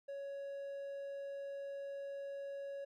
triangle tone, 557 Hz, C#5, 8 cents sharp, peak -40 dBFS, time 0.08-2.85 s, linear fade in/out 10 ms, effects none

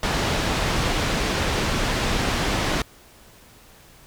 pink low-pass noise, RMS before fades -23 dBFS, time 0.03-2.82 s, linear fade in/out 2 ms, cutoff 5300 Hz, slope 12 dB/octave, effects pink hiss -50 dBFS RMS until 4.06 s

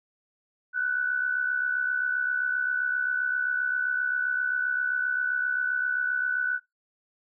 sine tone with amplitude modulation, 1489 Hz, F#6, 11 cents sharp, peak -21 dBFS, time 0.73-6.6 s, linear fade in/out 50 ms, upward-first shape sine, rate 67.6 Hz, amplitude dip 60%, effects noise-tail reverb RT60 0.2 s tail -23 dB re dry

